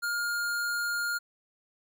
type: tone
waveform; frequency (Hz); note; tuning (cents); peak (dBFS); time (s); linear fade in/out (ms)
square; 1414; F6; +21; -29; 0.02-1.19; 20
effects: none